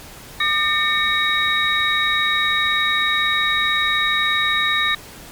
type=tone cluster; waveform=sine; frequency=1202 / 1813 / 2242 / 3800 Hz; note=D6 / A#6 / C#7 / A#7; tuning=+40 / -49 / +19 / +33 cents; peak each=-23 / -20 / -24 / -20 dBFS; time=0.4-4.95 s; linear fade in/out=5 ms; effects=pink hiss -39 dBFS RMS until 5.31 s + MP3 96 kbps